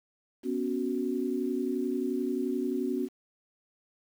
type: chord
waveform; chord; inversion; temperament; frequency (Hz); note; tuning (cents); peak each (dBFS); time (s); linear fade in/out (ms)
sine; B suspended second; none; equal with one note detuned; 246.9 / 278.3 / 370; B3 / C#4 / F#4; 0 / +7 / 0; -32; 0.43-3.09; 50
effects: 9-bit

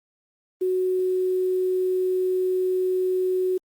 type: tone with quantisation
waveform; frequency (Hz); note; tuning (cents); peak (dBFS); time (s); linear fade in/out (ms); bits
sine; 370; F#4; 0; -20; 0.61-3.58; 10; 8
effects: Opus 32 kbps

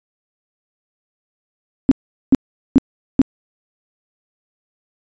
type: tone bursts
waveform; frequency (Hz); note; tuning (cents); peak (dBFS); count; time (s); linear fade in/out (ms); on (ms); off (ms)
sine; 267.5; C4; +38; -5; 4; 1.89-3.216; 0; 24; 410
effects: resampled to 16000 Hz

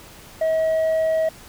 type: tone with tanh clipping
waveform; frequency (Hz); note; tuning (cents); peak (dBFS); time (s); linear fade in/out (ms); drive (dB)
sine; 640; D#5; +49; -18; 0.41-1.29; 5; 3
effects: pink hiss -44 dBFS RMS until 1.48 s

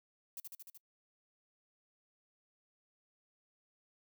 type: noise with echo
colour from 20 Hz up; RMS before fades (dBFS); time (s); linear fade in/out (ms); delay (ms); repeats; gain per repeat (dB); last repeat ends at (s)
violet; -44; 0.37-0.4; 2; 75; 5; -2; 0.775
effects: noise-tail reverb RT60 0.1 s tail -26 dB re dry

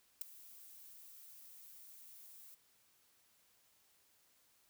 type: noise with ADSR envelope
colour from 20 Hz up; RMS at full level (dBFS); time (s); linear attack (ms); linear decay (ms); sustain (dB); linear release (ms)
violet; -36; 0.21-2.55; 6; 6; -21; 10
effects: white hiss -72 dBFS RMS until 4.69 s

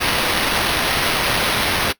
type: noise with sample-and-hold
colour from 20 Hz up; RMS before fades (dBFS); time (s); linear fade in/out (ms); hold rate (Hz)
violet; -19; 0-1.93; 20; 7350
effects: noise-tail reverb RT60 0.1 s tail -18 dB re dry

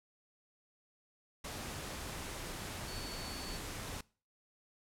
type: tone in noise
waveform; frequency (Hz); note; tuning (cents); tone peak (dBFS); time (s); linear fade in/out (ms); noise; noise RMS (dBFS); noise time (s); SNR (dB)
sine; 4460; C#8; +10; -48; 2.88-3.57; 5; pink; -43; 1.44-4.01; -8
effects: noise-tail reverb RT60 0.4 s tail -23 dB re dry + low-pass 12000 Hz 12 dB/octave

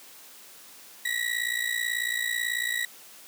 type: ring-modulated tone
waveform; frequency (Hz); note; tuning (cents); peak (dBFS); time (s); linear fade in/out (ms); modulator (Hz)
35% pulse; 1926; B6; -44; -22; 1.05-2.85; 2; 29.1
effects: white hiss -49 dBFS RMS until 3.27 s + high-pass 200 Hz 12 dB/octave

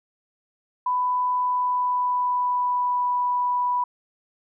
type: tone with pitch glide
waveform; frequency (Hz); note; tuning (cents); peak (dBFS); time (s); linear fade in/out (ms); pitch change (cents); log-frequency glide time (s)
sine; 996 to 985.1; B5 to B5; +14 to -5; -20; 0.86-3.84; 5; -19; 1.32-3.12
effects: none

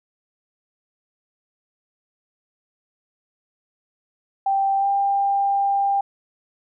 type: tone with pitch glide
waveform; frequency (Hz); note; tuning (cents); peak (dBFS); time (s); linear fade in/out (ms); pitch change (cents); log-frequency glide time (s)
sine; 784 to 795.4; G5 to G5; 0 to +25; -17; 4.46-6.01; 5; +25; 4.77-4.87
effects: none

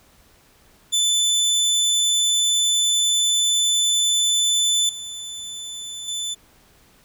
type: tone with level steps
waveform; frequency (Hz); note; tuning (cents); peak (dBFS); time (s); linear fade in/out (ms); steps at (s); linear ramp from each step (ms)
25% pulse; 3511; A7; -4; -13 / -27 / -21; 0.92-6.35; 20; 4.89 / 6.08; 2
effects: pink hiss -55 dBFS RMS until 7.04 s

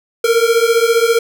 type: beating tone pair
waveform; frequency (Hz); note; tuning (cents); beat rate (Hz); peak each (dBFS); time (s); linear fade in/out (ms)
square; 454.9 / 469.9; A#4 / A#4; -42 / +14; 15; -14; 0.24-1.19; 5
effects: none

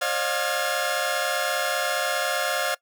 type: tone cluster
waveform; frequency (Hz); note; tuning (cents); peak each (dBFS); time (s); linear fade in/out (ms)
sawtooth; 538 / 608 / 712 / 1389 / 1691; C5 / D#5 / F5 / F6 / G#6; +48 / -40 / +33 / -10 / +31; -26; 0.01-2.75; 10
effects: noise-tail reverb RT60 0.1 s tail -22 dB re dry

